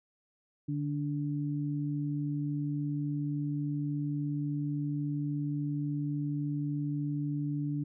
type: tone pair together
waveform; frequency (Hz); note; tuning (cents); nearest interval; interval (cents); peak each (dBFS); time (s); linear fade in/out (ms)
sine; 146.83 / 290.4; D3 / D4; 0 / -19; octave; 1181; -32 / -34; 0.68-7.84; 10
effects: none